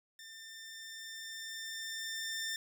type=tone with level ramp; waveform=15% pulse; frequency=1794 Hz; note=A6; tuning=33 cents sharp; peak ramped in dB=-43 to -29 dBFS; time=0.19-2.56 s; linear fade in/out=2 ms; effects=none